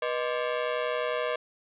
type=ring-modulated tone; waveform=sawtooth; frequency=554 Hz; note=C#5; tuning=1 cent flat; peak=-20 dBFS; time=0.02-1.36 s; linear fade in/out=5 ms; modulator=65.7 Hz; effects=resampled to 8000 Hz + 9-bit